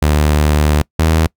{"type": "tone pair in turn", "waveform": "sawtooth", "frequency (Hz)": [75, 80.17], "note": ["D2", "E2"], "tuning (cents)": [37, -48], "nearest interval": "minor second", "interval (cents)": 115, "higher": "second", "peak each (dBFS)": -6, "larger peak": "neither", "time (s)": [[0.02, 0.82], [0.99, 1.27]], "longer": "first", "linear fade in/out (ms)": 5, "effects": ["noise-tail reverb RT60 0.1 s tail -25 dB re dry"]}